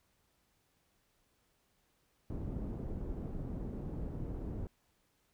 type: low-pass noise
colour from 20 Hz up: pink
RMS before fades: -40 dBFS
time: 2.3-4.67 s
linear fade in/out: 0 ms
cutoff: 350 Hz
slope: 12 dB/octave
effects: pink hiss -75 dBFS RMS until 5.33 s